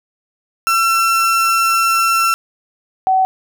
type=tone pair in turn; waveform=35% pulse / sine; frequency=1348 / 756.5 Hz; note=E6 / F#5; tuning=+38 / +38 cents; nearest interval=minor seventh; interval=1000 cents; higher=first; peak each=-10 dBFS; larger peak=neither; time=0.67-2.34 / 3.07-3.25 s; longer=first; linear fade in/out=0 ms; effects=none